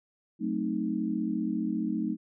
sine chord, F# diminished seventh, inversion none, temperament equal with one note detuned, 185 / 220 / 260.3 / 311.1 Hz, F#3 / A3 / C4 / Eb4, 0 / 0 / -9 / 0 cents, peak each -35 / -31 / -35 / -32 dBFS, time 0.39-2.17 s, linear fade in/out 50 ms, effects none

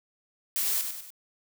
blue noise with echo, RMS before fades -28 dBFS, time 0.56-0.81 s, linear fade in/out 0 ms, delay 98 ms, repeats 3, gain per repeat -6 dB, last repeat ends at 1.104 s, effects none

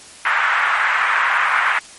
pink band-pass noise, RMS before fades -17 dBFS, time 0.25-1.79 s, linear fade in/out 2 ms, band 1100 to 2000 Hz, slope 24 dB/octave, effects white hiss -40 dBFS RMS until 1.98 s + MP3 48 kbps

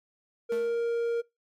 triangle tone, 467.5 Hz, A#4, 5 cents sharp, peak -23 dBFS, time 0.49-1.22 s, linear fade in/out 20 ms
sawtooth tone with exponential decay, 220 Hz, A3, in tune, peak -33 dBFS, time 0.52-0.96 s, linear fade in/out 2 ms, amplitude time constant 95 ms
effects noise-tail reverb RT60 0.2 s tail -23 dB re dry + MP3 64 kbps

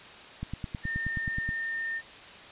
click train, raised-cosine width 5 ms, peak -21 dBFS, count 11, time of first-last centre 0.43-1.49 s, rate 9.43 Hz
sine tone, 1816 Hz, A#6, 46 cents flat, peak -30 dBFS, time 0.83-2.02 s, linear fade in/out 50 ms
effects white hiss -47 dBFS RMS until 2.51 s + resampled to 8000 Hz

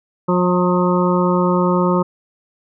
harmonic tone with a mistuned harmonic, 179 Hz, F3, 43 cents sharp, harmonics 1 / 2 / 3 / 5 / 6 / 7, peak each -16 / -19 / -21 / -23 / -24 / -24 dBFS, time 0.28-2.03 s, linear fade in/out 10 ms, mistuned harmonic 5, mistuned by +30 cents, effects none

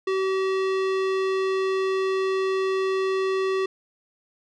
square tone with low-pass filter, 381.8 Hz, G4, 46 cents flat, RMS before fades -24 dBFS, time 0.07-3.66 s, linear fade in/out 5 ms, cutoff 3700 Hz, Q 0.75, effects none

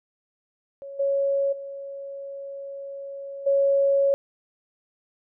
sine tone with level steps, 554.4 Hz, C#5, in tune, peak -35 / -20 / -33 / -17 dBFS, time 0.82-4.14 s, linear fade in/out 0 ms, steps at 0.99 / 1.52 / 3.46 s, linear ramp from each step 10 ms, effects none

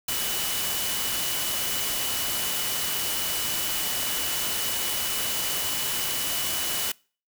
sine tone in noise, 2960 Hz, F#7, in tune, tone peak -34 dBFS, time 0.08-6.92 s, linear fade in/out 5 ms, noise white, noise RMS -28 dBFS, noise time 0.08-6.92 s, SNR -9 dB, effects noise-tail reverb RT60 0.4 s tail -25 dB re dry

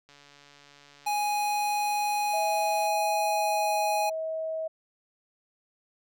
click train, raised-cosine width 0.2 ms, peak -36 dBFS, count 398, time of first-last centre 0.09-2.866 s, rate 143 Hz
square tone, 830.6 Hz, G#5, in tune, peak -26 dBFS, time 1.06-4.1 s, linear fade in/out 10 ms
sine tone with pitch glide, 650 to 640.3 Hz, E5 to D#5, -24 to +49 cents, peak -29 dBFS, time 2.33-4.68 s, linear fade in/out 10 ms, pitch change -27 cents, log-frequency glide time 3.2-3.72 s
effects none

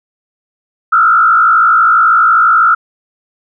sine tone with frequency modulation, 1347 Hz, E6, 37 cents sharp, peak -5 dBFS, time 0.92-2.75 s, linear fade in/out 10 ms, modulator 56.1 Hz, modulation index 1.3, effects none

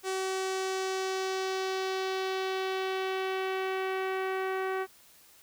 sawtooth tone with low-pass filter sweep, 379.5 Hz, F#4, 44 cents sharp, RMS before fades -32 dBFS, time 0.03-4.87 s, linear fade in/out 50 ms, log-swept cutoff 8700 to 1800 Hz, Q 1.4, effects white hiss -58 dBFS RMS until 5.42 s

